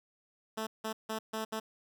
10% pulse tone bursts at uneven times, 219.8 Hz, A3, 2 cents flat, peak -26 dBFS, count 5, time 0.57-0.67 / 0.84-0.93 / 1.09-1.19 / 1.33-1.45 / 1.52-1.6 s, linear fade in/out 10 ms, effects none

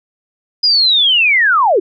sine linear sweep, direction down, 5000 to 327.9 Hz, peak -8 dBFS, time 0.63-1.8 s, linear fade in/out 10 ms, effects none

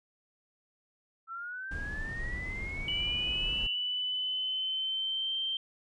sine linear sweep, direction up, 1318.5 to 2794 Hz, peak -37 dBFS, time 1.27-3.77 s, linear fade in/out 50 ms
brown noise, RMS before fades -39 dBFS, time 1.71-3.67 s, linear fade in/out 5 ms
sine tone with pitch glide, 2960 to 3136 Hz, F#7 to G7, 0 to 0 cents, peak -30 dBFS, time 2.88-5.57 s, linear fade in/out 2 ms, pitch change +100 cents, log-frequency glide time 3.7-5.35 s
effects resampled to 22050 Hz

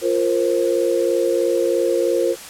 sine chord, F suspended fourth, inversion none, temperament equal with one note detuned, 349.2 / 466.2 / 529.3 Hz, F4 / Bb4 / C5, 0 / 0 / +20 cents, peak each -20 dBFS, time 0.01-2.36 s, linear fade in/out 50 ms, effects white hiss -36 dBFS RMS until 2.49 s + low-pass 11000 Hz 12 dB/octave

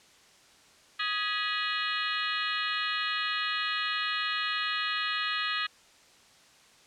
harmonic tone with a mistuned harmonic, 416.8 Hz, G#4, 6 cents sharp, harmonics 3 / 4 / 5 / 6 / 7 / 8 / 9 / 10, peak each -34 / -35 / -36 / -37 / -37 / -38 / -39 / -39 dBFS, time 0.99-5.67 s, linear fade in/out 10 ms, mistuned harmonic 5, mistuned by -120 cents, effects white hiss -58 dBFS RMS until 6.86 s + low-pass 7000 Hz 12 dB/octave

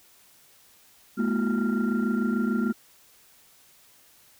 sine tone cluster, 211 / 237.7 / 332.5 / 368.5 / 1387 Hz, G#3 / A#3 / E4 / F#4 / F6, +28 / +34 / +15 / -7 / -12 cents, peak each -25 / -25 / -34 / -33 / -34 dBFS, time 1.17-2.73 s, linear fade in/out 20 ms, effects tanh soft clip ceiling -16 dBFS + white hiss -57 dBFS RMS until 4.39 s

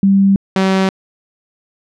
sine / sawtooth tone pair in turn, 196 / 190.75 Hz, G3 / G3, 0 / -47 cents, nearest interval unison, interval 47 cents, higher first, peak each -7 dBFS, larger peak neither, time 0.03-0.36 / 0.56-0.89 s, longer neither, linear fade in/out 2 ms, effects low-pass 5000 Hz 12 dB/octave

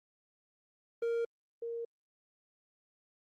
triangle / sine tone pair in turn, 465.4 / 465.4 Hz, A#4 / A#4, -3 / -3 cents, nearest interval unison, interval 0 cents, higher neither, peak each -28 / -36 dBFS, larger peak first, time 1.02-1.25 / 1.62-1.85 s, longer neither, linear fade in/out 5 ms, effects Opus 24 kbps

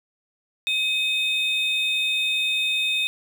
triangle tone pair together, 2542 / 3635 Hz, D#7 / A#7, +36 / -44 cents, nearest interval tritone, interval 620 cents, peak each -22 dBFS, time 0.67-3.07 s, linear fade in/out 0 ms, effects none

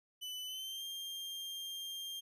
40% pulse tone with pitch glide, 2997 to 3194 Hz, F#7 to G7, +22 to +32 cents, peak -40 dBFS, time 0.21-2.21 s, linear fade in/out 20 ms, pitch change +110 cents, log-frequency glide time 0.45-0.84 s, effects none

